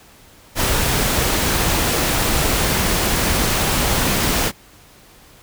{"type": "noise", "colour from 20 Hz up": "pink", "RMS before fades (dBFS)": -18, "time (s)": [0.55, 4.52], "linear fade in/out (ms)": 50, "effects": ["pink hiss -47 dBFS RMS until 5.42 s"]}